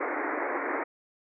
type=band-pass noise; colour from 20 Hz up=pink; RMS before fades=-31 dBFS; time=0-0.84 s; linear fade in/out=10 ms; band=270 to 2200 Hz; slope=96 dB/octave; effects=none